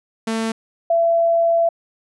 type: tone pair in turn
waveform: sawtooth / sine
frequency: 224.2 / 671.8 Hz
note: A3 / E5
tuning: +33 / +33 cents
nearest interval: octave + perfect fifth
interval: 1900 cents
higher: second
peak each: -16 / -13 dBFS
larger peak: second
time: 0.27-0.52 / 0.9-1.69 s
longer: second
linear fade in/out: 5 ms
effects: resampled to 24000 Hz